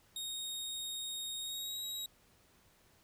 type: tone with pitch glide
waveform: sawtooth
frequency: 3729 to 3827 Hz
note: A#7 to A#7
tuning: 0 to +45 cents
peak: -36 dBFS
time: 0.16-2.06 s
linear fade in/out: 2 ms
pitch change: +45 cents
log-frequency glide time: 1.41-1.8 s
effects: pink hiss -67 dBFS RMS until 3.03 s